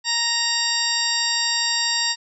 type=harmonic tone; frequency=932.3 Hz; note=A#5; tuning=in tune; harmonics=1 / 2 / 3 / 4 / 5 / 6 / 8; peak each=-31 / -27 / -31 / -27 / -24 / -26 / -28 dBFS; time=0.04-2.16 s; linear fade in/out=50 ms; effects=none